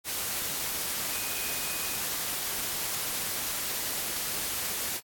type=tone in noise; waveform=sine; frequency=2494 Hz; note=D#7; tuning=3 cents sharp; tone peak=-42 dBFS; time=1.08-2 s; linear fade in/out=50 ms; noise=white; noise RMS=-32 dBFS; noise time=0.04-5.01 s; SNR=-13 dB; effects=AAC 64 kbps